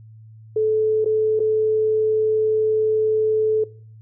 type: tone with dropouts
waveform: sine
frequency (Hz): 434.2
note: A4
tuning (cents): -23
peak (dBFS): -16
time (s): 0.56-3.64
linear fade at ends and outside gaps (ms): 5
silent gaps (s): 1.046-1.058 / 1.394-1.401
effects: noise-tail reverb RT60 0.5 s tail -21 dB re dry + added 110 Hz sine -41 dBFS peak until 4.01 s